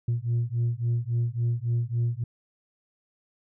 sine beating tone pair, 116.54 / 120.14 Hz, A#2 / B2, 0 / -47 cents, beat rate 3.6 Hz, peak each -25 / -25 dBFS, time 0.08-2.24 s, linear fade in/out 5 ms, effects tanh soft clip ceiling -20 dBFS

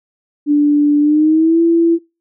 sine tone with pitch glide, 293 to 334.6 Hz, D4 to E4, -4 to +26 cents, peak -8 dBFS, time 0.46-1.99 s, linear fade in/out 50 ms, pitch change +230 cents, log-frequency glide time 1-1.61 s, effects noise-tail reverb RT60 0.3 s tail -26 dB re dry

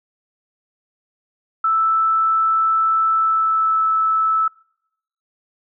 sine tone with pitch glide, 1318.5 to 1309.4 Hz, E6 to E6, 0 to -12 cents, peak -14 dBFS, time 1.64-4.48 s, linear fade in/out 5 ms, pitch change -12 cents, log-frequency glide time 3.14-3.84 s, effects noise-tail reverb RT60 0.8 s tail -26 dB re dry

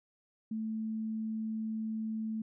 sine tone, 220 Hz, A3, in tune, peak -33 dBFS, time 0.51-2.42 s, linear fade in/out 5 ms, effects none

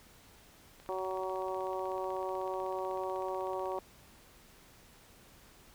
click train, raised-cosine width 0.3 ms, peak -38 dBFS, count 49, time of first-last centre 0.8-3.781 s, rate 16.1 Hz
harmonic tone, 187.5 Hz, F#3, 23 cents sharp, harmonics 2 / 3 / 4 / 5 / 6, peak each -38 / -39 / -41 / -41 / -44 dBFS, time 0.89-3.79 s, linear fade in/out 0 ms
effects pink hiss -59 dBFS RMS until 5.74 s

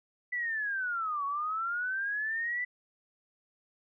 sine linear two-way sweep, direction down then up, 1993 to 1107 to 1993 Hz, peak -30 dBFS, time 0.32-2.65 s, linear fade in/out 10 ms, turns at 1.25 s, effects none

